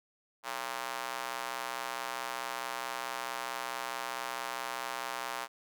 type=tone with high-pass filter; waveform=square; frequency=62.3 Hz; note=B1; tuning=16 cents sharp; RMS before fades=-38 dBFS; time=0.43-5.48 s; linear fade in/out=50 ms; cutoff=930 Hz; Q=1.5; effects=none